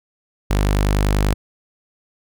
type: tone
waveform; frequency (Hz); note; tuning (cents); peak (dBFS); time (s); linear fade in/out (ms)
sawtooth; 50.2; G1; +42; -11; 0.5-1.34; 10
effects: none